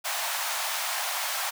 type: high-pass noise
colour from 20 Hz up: pink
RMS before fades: -30 dBFS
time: 0.04-1.51 s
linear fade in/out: 20 ms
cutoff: 660 Hz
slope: 48 dB/octave
effects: none